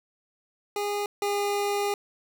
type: tone pair in turn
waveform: 25% pulse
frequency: 410 / 406.7 Hz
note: G#4 / G#4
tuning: -22 / -36 cents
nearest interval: unison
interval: 14 cents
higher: first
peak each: -23 / -21 dBFS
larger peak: second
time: 0.76-1.06 / 1.22-1.94 s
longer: second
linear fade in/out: 2 ms
effects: none